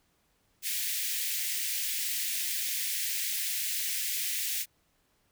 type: high-pass noise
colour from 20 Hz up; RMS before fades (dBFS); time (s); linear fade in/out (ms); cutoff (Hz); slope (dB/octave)
white; -32; 0.62-4.66; 50; 1800; 48
effects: pink hiss -71 dBFS RMS until 5.31 s